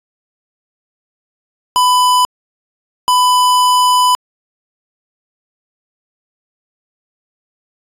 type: tone bursts at uneven times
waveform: square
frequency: 998 Hz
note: B5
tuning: 18 cents sharp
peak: -9 dBFS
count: 2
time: 1.76-2.25 / 3.08-4.15 s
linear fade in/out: 0 ms
effects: resampled to 32000 Hz